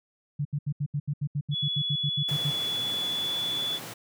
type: tone bursts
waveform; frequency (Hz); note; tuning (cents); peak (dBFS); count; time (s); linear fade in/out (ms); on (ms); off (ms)
sine; 145.1; D3; -21; -25; 16; 0.39-2.507; 10; 62; 75
type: tone with pitch glide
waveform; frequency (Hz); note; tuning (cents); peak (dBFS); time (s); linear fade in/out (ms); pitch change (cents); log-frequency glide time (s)
sine; 3396 to 3439; G#7 to A7; +38 to -40; -27; 1.51-3.8; 50; +22; 1.81-3.41
type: high-pass noise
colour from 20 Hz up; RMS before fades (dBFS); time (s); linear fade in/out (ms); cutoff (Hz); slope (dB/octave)
pink; -40; 2.28-3.94; 10; 100; 96
effects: none